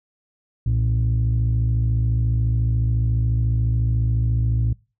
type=tone pair together; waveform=sine; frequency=61 / 115.15 Hz; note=B1 / A#2; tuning=-21 / -21 cents; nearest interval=major seventh; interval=1100 cents; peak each=-19 / -17 dBFS; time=0.66-4.73 s; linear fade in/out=5 ms; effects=noise-tail reverb RT60 0.3 s tail -23 dB re dry + tanh soft clip ceiling -14 dBFS